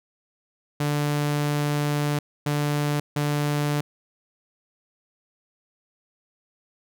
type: tone bursts at uneven times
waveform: sawtooth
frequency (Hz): 146.83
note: D3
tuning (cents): 0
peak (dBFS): -18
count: 3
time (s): 0.8-2.19 / 2.46-3 / 3.16-3.81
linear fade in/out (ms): 5
effects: none